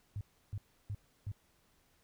sine tone bursts, 102.2 Hz, G#2, 27 cents flat, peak -36 dBFS, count 4, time 0.16-1.316 s, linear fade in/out 0 ms, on 49 ms, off 320 ms, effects pink hiss -71 dBFS RMS until 2.03 s

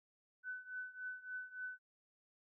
sine tone with tremolo, 1504 Hz, F#6, 28 cents sharp, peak -40 dBFS, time 0.43-1.79 s, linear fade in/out 50 ms, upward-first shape triangle, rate 3.5 Hz, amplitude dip 90%, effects none

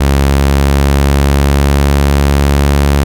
sawtooth tone with pitch glide, 69.3 to 70.84 Hz, C#2 to C#2, 0 to +38 cents, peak -3 dBFS, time 0-3.04 s, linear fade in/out 10 ms, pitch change +38 cents, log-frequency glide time 0.18-2.73 s, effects none

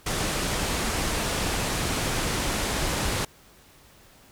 pink low-pass noise, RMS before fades -27 dBFS, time 0.06-3.25 s, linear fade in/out 5 ms, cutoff 11000 Hz, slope 24 dB/octave, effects pink hiss -54 dBFS RMS until 4.31 s

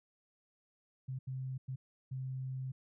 sine tone bursts at uneven times, 130.81 Hz, C3, in tune, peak -37 dBFS, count 4, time 1.08-1.19 / 1.27-1.58 / 1.68-1.76 / 2.11-2.72 s, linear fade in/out 10 ms, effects none

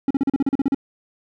triangle tone bursts, 274.1 Hz, C#4, 19 cents flat, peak -13 dBFS, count 11, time 0.08-0.746 s, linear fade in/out 2 ms, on 26 ms, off 38 ms, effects none

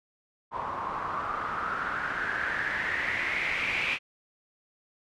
white noise with low-pass filter sweep, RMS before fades -31 dBFS, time 0.51-3.99 s, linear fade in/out 50 ms, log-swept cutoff 980 to 2500 Hz, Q 6.3, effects none

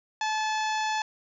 harmonic tone, 865 Hz, A5, 30 cents flat, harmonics 1 / 2 / 3 / 4 / 5 / 6 / 7 / 8, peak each -27 / -33 / -37 / -39 / -41 / -43 / -44 / -45 dBFS, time 0.21-1.02 s, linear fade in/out 2 ms, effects none

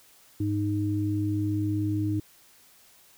sine tone pair together, 103.25 / 309.4 Hz, G#2 / D#4, -10 / -10 cents, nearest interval octave + perfect fifth, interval 1900 cents, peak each -27 dBFS, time 0.4-2.2 s, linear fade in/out 5 ms, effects white hiss -57 dBFS RMS until 3.17 s

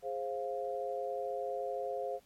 sine chord, F minor, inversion first, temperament equal with one note detuned, 415.3 / 529 / 698.5 Hz, Ab4 / C5 / F5, 0 / +19 / 0 cents, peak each -40 / -37 / -39 dBFS, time 0.02-2.2 s, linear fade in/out 50 ms, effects pink hiss -67 dBFS RMS until 2.25 s + MP3 64 kbps

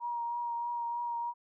sine tone with vibrato, 947 Hz, A#5, 27 cents sharp, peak -32 dBFS, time 0-1.34 s, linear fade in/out 50 ms, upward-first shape triangle, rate 3.2 Hz, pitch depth 20 cents each way, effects none

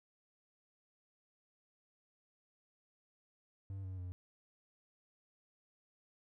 triangle tone with pitch steps, 97.2 / 93.67 / 90.27 Hz, G2 / F#2 / F#2, -14 / +22 / -42 cents, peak -39 dBFS, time 3.7-4.12 s, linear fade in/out 0 ms, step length 140 ms, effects none

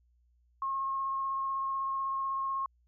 sine tone with vibrato, 1080 Hz, C#6, 45 cents flat, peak -30 dBFS, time 0.62-2.66 s, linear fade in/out 2 ms, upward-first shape triangle, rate 16 Hz, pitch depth 12 cents each way, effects added 60 Hz sine -65 dBFS peak until 2.87 s

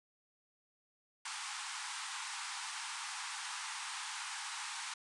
pink band-pass noise, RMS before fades -43 dBFS, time 1.25-4.94 s, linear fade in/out 5 ms, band 810 to 9800 Hz, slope 96 dB/octave, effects none

